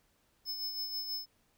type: tone with tremolo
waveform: square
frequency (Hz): 5220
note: E8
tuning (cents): -18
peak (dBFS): -34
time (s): 0.45-1.26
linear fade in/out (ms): 50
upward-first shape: sine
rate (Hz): 6.2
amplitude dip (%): 50
effects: pink hiss -72 dBFS RMS until 1.57 s